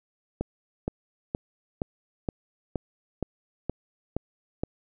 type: click train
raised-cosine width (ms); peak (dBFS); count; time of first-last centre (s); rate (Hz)
2; -14; 10; 0.41-4.635; 2.13
effects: none